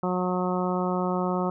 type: harmonic tone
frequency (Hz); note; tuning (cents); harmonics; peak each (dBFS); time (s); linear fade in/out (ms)
181.7; F#3; -31; 1 / 2 / 3 / 4 / 5 / 6 / 7; -27 / -30 / -32 / -33 / -34 / -35 / -35; 0.03-1.5; 2
effects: none